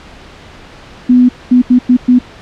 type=tone bursts at uneven times; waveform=sine; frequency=248.6 Hz; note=B3; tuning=12 cents sharp; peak=-3 dBFS; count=5; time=1.09-1.29 / 1.51-1.62 / 1.7-1.79 / 1.89-1.97 / 2.08-2.19 s; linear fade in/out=10 ms; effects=pink hiss -35 dBFS RMS until 2.41 s + low-pass 4000 Hz 12 dB/octave